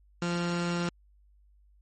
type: tone pair together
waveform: sawtooth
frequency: 173.25 / 693 Hz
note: F3 / F5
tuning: -14 / -14 cents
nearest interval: 2 octaves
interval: 2400 cents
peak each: -24 / -32 dBFS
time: 0.22-0.89 s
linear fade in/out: 2 ms
effects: added 50 Hz sine -58 dBFS peak until 1.81 s + MP3 32 kbps